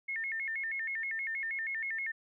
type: tone with vibrato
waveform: sine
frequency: 1975.5 Hz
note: B6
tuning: in tune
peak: -33 dBFS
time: 0.08-2.12 s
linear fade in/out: 10 ms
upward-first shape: square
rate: 6.3 Hz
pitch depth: 160 cents each way
effects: none